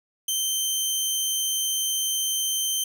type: tone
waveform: 15% pulse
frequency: 3112 Hz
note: G7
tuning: 13 cents flat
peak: -16 dBFS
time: 0.28-2.84 s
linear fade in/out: 5 ms
effects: none